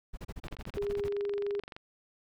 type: noise bursts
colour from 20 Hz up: brown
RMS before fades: -39 dBFS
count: 13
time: 0.13-1.085 s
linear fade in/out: 10 ms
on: 43 ms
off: 33 ms
type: click train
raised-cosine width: 0.3 ms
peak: -28 dBFS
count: 32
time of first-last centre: 0.44-1.765 s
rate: 23.4 Hz
type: tone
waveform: sine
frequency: 405.8 Hz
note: G#4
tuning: 40 cents flat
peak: -30 dBFS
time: 0.77-1.6 s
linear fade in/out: 2 ms
effects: none